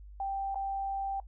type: tone with dropouts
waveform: sine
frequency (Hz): 784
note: G5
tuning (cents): 0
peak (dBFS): -31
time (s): 0.2-1.2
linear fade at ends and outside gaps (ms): 2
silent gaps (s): 0.546-0.556
effects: noise-tail reverb RT60 0.1 s tail -19 dB re dry + added 50 Hz sine -46 dBFS peak until 1.27 s